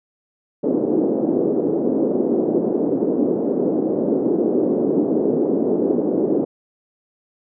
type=band-pass noise; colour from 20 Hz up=pink; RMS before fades=-19 dBFS; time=0.63-6.45 s; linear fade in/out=10 ms; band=260 to 440 Hz; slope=24 dB/octave; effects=none